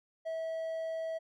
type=tone; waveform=triangle; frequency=649 Hz; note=E5; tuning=27 cents flat; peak=-32 dBFS; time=0.25-1.19 s; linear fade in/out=20 ms; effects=none